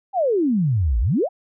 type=exponential two-way sweep; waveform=sine; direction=down then up; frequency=820 to 51.3 to 820 Hz; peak=-16 dBFS; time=0.13-1.29 s; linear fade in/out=50 ms; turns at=1 s; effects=none